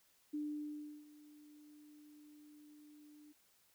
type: tone with ADSR envelope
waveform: sine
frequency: 298.2 Hz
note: D4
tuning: 27 cents sharp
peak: -37 dBFS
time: 0.33-3.33 s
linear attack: 14 ms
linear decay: 700 ms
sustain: -20 dB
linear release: 18 ms
effects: white hiss -72 dBFS RMS until 3.74 s